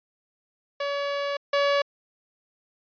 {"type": "tone pair in turn", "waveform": "sawtooth", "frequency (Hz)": [567, 567], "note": ["C#5", "C#5"], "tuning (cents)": [39, 39], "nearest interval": "unison", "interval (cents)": 0, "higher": "neither", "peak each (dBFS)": [-22, -16], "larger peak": "second", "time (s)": [[0.8, 1.37], [1.53, 1.82]], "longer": "first", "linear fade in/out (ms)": 5, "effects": ["resampled to 11025 Hz"]}